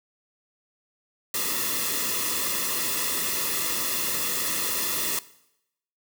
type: noise with comb filter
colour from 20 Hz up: white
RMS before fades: -27 dBFS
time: 1.34-5.19 s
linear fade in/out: 2 ms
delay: 1.3 ms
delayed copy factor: -0.8
effects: noise-tail reverb RT60 0.8 s tail -18 dB re dry